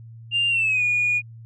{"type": "tone with pitch glide", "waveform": "sine", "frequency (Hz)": [2794, 2446], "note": ["F7", "D#7"], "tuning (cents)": [0, -30], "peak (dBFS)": -17, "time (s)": [0.31, 1.22], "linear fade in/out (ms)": 50, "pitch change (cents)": -230, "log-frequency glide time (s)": [0.49, 0.83], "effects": ["tanh soft clip ceiling -14 dBFS", "added 114 Hz sine -39 dBFS peak until 1.45 s"]}